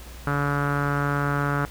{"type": "tone with low-pass filter", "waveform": "sawtooth", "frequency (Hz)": 143.2, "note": "D3", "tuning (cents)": -43, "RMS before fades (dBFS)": -24, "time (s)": [0.27, 1.65], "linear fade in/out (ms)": 0, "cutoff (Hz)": 1400, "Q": 5.1, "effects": ["added 60 Hz sine -39 dBFS peak until 1.7 s", "pink hiss -45 dBFS RMS until 1.7 s"]}